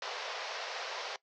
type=band-pass noise; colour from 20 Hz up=pink; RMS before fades=-40 dBFS; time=0.02-1.16 s; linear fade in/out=2 ms; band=470 to 5700 Hz; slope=48 dB/octave; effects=noise-tail reverb RT60 0.1 s tail -19 dB re dry